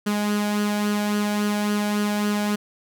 sawtooth tone with flanger, 207.7 Hz, G#3, in tune, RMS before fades -23 dBFS, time 0.06-2.56 s, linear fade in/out 10 ms, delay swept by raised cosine 0.65 to 1.31 ms, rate 3.6 Hz, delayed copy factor +0.5, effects none

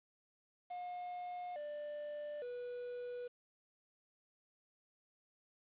triangle tone with pitch steps, 716 / 591.7 / 489 Hz, F5 / D5 / B4, +43 / +13 / -17 cents, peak -40 dBFS, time 0.7-3.28 s, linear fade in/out 10 ms, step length 860 ms, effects resampled to 8000 Hz + 11-bit

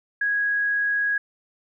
sine tone, 1656 Hz, G#6, 5 cents flat, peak -20 dBFS, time 0.21-1.18 s, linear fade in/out 5 ms, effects none

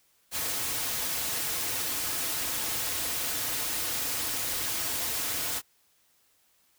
white noise with comb filter, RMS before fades -31 dBFS, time 0.31-5.62 s, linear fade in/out 50 ms, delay 5.1 ms, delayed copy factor -0.5, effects white hiss -67 dBFS RMS until 6.78 s

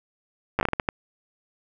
slowing click train, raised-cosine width 0.5 ms, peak -7 dBFS, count 9, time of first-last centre 0.59-0.889 s, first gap 9 ms, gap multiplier 1.39, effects none

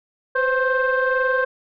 sine tone cluster, 509 / 531 / 1064 / 1568 Hz, C5 / C5 / C6 / G6, -48 / +25 / +29 / 0 cents, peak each -20 / -25 / -24 / -20 dBFS, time 0.35-1.45 s, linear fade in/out 10 ms, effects tanh soft clip ceiling -11 dBFS

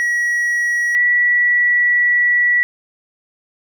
triangle / sine tone pair in turn, 1918 / 1944.8 Hz, A#6 / B6, +49 / -27 cents, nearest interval unison, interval 24 cents, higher second, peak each -13 / -11 dBFS, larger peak second, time 0-0.95 / 0.95-2.63 s, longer second, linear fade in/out 0 ms, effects none

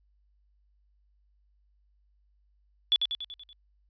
sine tone with echo, 3439 Hz, A7, 40 cents flat, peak -19 dBFS, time 2.92-2.96 s, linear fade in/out 0 ms, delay 95 ms, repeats 6, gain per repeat -5 dB, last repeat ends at 3.53 s, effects added 50 Hz sine -64 dBFS peak until 3.89 s + resampled to 11025 Hz

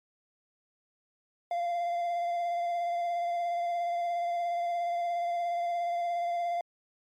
triangle tone with vibrato, 693 Hz, F5, 14 cents flat, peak -26 dBFS, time 1.51-6.61 s, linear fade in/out 2 ms, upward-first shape sine, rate 17 Hz, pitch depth 19 cents each way, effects MP3 64 kbps

